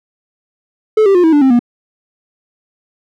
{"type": "tone with pitch steps", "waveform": "triangle", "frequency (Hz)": [433, 392.5, 355.8, 322.5, 292.4, 265, 240.2], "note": ["A4", "G4", "F4", "E4", "D4", "C4", "B3"], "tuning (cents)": [-28, 2, 32, -38, -7, 22, -48], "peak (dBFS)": -4, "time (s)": [0.97, 1.593], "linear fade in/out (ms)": 5, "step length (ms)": 89, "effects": []}